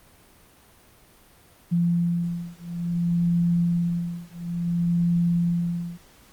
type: beating tone pair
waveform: sine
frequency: 171.6 / 172.18 Hz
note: F3 / F3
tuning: -30 / -24 cents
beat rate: 0.58 Hz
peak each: -24 dBFS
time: 1.71-5.98 s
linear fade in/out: 20 ms
effects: pink hiss -54 dBFS RMS until 6.32 s + Opus 32 kbps